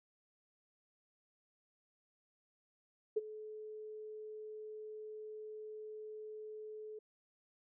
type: tone with ADSR envelope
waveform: sine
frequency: 430 Hz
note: A4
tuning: 40 cents flat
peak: -28 dBFS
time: 3.16-6.99 s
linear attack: 12 ms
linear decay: 27 ms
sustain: -17 dB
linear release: 6 ms
effects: none